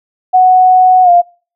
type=tone with pitch glide; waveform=sine; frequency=740 to 700.1 Hz; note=F#5 to F5; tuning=0 to +4 cents; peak=-3 dBFS; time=0.33-1.22 s; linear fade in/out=20 ms; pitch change=-96 cents; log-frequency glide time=1.03-1.1 s; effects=noise-tail reverb RT60 0.4 s tail -25 dB re dry